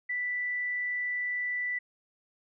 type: tone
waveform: sine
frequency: 1975.5 Hz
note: B6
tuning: in tune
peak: -29 dBFS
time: 0.09-1.79 s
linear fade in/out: 10 ms
effects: none